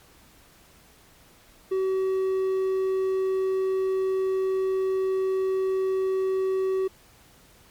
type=tone with hard clipping; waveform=triangle; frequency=379.9 Hz; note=F#4; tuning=46 cents sharp; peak=-23 dBFS; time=1.71-6.88 s; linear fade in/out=10 ms; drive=6 dB; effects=pink hiss -55 dBFS RMS until 7.7 s + MP3 96 kbps